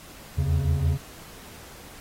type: tone cluster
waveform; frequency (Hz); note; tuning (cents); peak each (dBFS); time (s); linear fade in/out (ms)
triangle; 79.6 / 85.5 / 137.9; D#2 / F2 / C#3; +40 / -36 / -9; -23; 0.37-0.98; 20
effects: pink hiss -46 dBFS RMS until 2 s + AAC 48 kbps